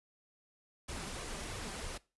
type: noise with flanger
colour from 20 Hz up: pink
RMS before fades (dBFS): -42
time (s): 0.88-1.98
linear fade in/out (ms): 10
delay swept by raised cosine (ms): 1.7 to 5.2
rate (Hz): 3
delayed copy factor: +0.55
effects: noise-tail reverb RT60 0.3 s tail -21 dB re dry + resampled to 24000 Hz